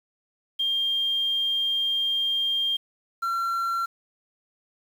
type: tone pair in turn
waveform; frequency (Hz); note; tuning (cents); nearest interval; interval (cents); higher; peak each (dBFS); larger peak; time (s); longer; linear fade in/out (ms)
sine / triangle; 3200 / 1362.6; G7 / F6; +35 / -43; octave + minor third; 1478; first; -22; neither; 0.59-2.77 / 3.22-3.86; first; 10
effects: 8-bit